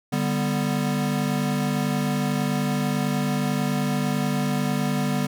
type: chord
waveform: square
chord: G major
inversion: second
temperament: equal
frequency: 146.83 / 196 / 246.9 Hz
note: D3 / G3 / B3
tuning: 0 / 0 / 0 cents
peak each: -27 dBFS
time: 0.12-5.27 s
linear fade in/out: 10 ms
effects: none